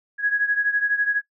sine beating tone pair, 1661.2 / 1673.2 Hz, G#6 / G#6, 0 / +12 cents, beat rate 12 Hz, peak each -20 / -24 dBFS, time 0.18-1.22 s, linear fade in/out 50 ms, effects noise-tail reverb RT60 0.1 s tail -21 dB re dry

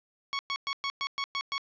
15% pulse tone bursts, 1108.7 Hz, C#6, in tune, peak -23 dBFS, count 8, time 0.33-1.58 s, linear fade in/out 0 ms, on 60 ms, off 110 ms, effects resampled to 16000 Hz + 10-bit

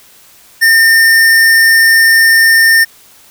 square tone, 1812 Hz, A#6, 50 cents flat, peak -5 dBFS, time 0.61-2.85 s, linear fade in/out 20 ms, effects white hiss -42 dBFS RMS until 3.3 s

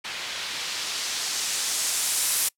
blue noise with low-pass filter sweep, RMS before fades -28 dBFS, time 0.04-2.49 s, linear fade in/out 10 ms, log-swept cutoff 2900 to 11000 Hz, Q 1, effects noise-tail reverb RT60 0.1 s tail -24 dB re dry

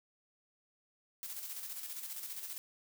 blue noise with tremolo, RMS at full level -42 dBFS, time 1.23-2.58 s, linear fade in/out 0 ms, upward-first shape square, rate 15 Hz, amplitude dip 45%, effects none

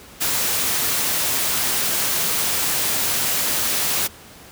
white noise, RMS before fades -21 dBFS, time 0.2-4.08 s, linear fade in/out 20 ms, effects pink hiss -43 dBFS RMS until 4.51 s + high-pass 60 Hz 12 dB/octave

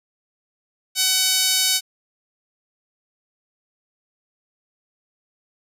sawtooth tone with high-pass filter, 752 Hz, F#5, 28 cents sharp, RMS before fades -19 dBFS, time 0.95-1.81 s, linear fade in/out 50 ms, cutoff 4100 Hz, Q 1.2, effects resampled to 32000 Hz

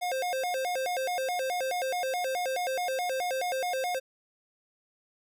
square tone with vibrato, 614 Hz, D#5, 23 cents flat, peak -29 dBFS, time 0.01-4 s, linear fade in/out 20 ms, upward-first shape square, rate 4.7 Hz, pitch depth 270 cents each way, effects none

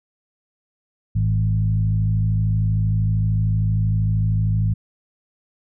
sine tone with frequency modulation, 107.2 Hz, A2, 45 cents flat, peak -16 dBFS, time 1.15-4.74 s, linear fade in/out 10 ms, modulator 53 Hz, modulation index 0.87, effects none

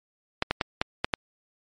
clicks, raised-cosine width 0.3 ms, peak -7 dBFS, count 6, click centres 0.424 / 0.51 / 0.612 / 0.815 / 1.045 / 1.138 s, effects MP3 48 kbps

